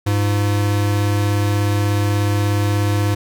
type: tone pair together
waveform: square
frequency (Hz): 101.7 / 341.7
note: G#2 / F4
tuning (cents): -36 / -38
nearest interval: octave + major sixth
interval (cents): 2098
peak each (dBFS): -16 / -27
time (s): 0.06-3.15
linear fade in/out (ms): 10
effects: none